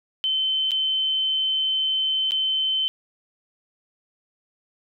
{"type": "tone with dropouts", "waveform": "sine", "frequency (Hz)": 3074, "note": "G7", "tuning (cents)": -35, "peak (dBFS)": -20, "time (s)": [0.24, 2.88], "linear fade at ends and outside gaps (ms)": 0, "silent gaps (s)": [[0.709, 0.717], [2.309, 2.319]], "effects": []}